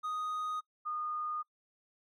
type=tone pair in turn; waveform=triangle / sine; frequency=1244.5 / 1225.2 Hz; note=D#6 / D#6; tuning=0 / -27 cents; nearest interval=unison; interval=27 cents; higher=first; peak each=-32 / -34 dBFS; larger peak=first; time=0.03-0.61 / 0.85-1.43 s; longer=neither; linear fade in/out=20 ms; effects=noise-tail reverb RT60 0.1 s tail -23 dB re dry